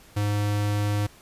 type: tone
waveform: square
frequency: 103.4 Hz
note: G#2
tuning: 7 cents flat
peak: -23 dBFS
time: 0.16-1.07 s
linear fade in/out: 10 ms
effects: pink hiss -52 dBFS RMS until 1.21 s + resampled to 32000 Hz